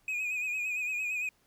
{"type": "tone with vibrato", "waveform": "triangle", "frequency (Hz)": 2489, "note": "D#7", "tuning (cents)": 0, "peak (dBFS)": -29, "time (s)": [0.08, 1.29], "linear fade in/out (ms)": 2, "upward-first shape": "sine", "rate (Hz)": 8.8, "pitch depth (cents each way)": 53, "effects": ["pink hiss -69 dBFS RMS until 1.46 s"]}